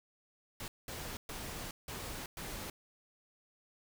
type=noise bursts at uneven times; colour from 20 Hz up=pink; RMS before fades=-43 dBFS; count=5; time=0.6-0.68 / 0.88-1.17 / 1.29-1.71 / 1.88-2.26 / 2.37-2.7 s; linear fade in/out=2 ms; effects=none